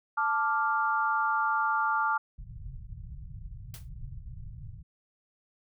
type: chord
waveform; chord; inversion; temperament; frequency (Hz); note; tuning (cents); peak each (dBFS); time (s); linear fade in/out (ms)
sine; D minor; second; equal; 880 / 1174.7 / 1396.9; A5 / D6 / F6; 0 / 0 / 0; -29; 0.17-2.18; 10
type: low-pass noise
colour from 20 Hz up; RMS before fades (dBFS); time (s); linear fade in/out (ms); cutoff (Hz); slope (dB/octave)
pink; -42; 2.38-4.83; 10; 150; 48
type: noise with exponential decay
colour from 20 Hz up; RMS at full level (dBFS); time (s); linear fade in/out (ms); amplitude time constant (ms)
white; -42; 3.74-3.89; 1; 31
effects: none